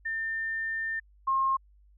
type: tone pair in turn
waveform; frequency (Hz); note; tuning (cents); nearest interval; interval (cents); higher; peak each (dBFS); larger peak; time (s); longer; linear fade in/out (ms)
sine; 1800 / 1070.3; A6 / C6; +39 / +39; major sixth; 900; first; -29 / -23; second; 0.05-1 / 1.27-1.57; first; 10
effects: added 50 Hz sine -56 dBFS peak until 1.97 s